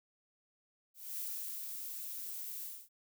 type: noise with ADSR envelope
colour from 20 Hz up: violet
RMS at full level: -40 dBFS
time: 0.94-2.89 s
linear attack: 240 ms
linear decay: 430 ms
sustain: -3 dB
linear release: 250 ms
effects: none